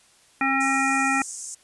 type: harmonic tone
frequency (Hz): 269.6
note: C#4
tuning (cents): -48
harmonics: 1 / 3 / 5 / 7 / 9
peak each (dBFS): -26 / -26 / -26 / -26 / -26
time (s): 0.41-1.22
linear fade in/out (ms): 2
type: band-pass noise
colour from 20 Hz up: white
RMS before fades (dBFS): -36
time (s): 0.6-1.55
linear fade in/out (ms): 10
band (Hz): 6100 to 8900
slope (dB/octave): 48
effects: white hiss -57 dBFS RMS until 1.63 s + resampled to 24000 Hz